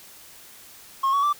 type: tone with pitch steps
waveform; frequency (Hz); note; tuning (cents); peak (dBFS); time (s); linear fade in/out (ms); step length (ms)
triangle; 1079 / 1123.5 / 1169.9; C#6 / C#6 / D6; -47 / +23 / -7; -16; 1.03-1.33; 10; 100
effects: tanh soft clip ceiling -12 dBFS + white hiss -47 dBFS RMS until 1.39 s